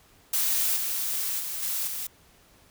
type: noise with level steps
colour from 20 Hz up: blue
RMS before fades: -25 / -29 / -33 / -29 / -33 dBFS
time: 0.33-2.07 s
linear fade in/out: 5 ms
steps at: 0.76 / 1.39 / 1.62 / 1.87 s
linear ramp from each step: 10 ms
effects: pink hiss -58 dBFS RMS until 2.7 s